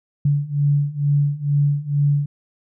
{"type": "beating tone pair", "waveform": "sine", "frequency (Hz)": [142.8, 145], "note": ["D3", "D3"], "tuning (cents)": [-48, -22], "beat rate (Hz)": 2.2, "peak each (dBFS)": [-20, -18], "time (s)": [0.25, 2.26], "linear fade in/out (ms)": 5, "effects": []}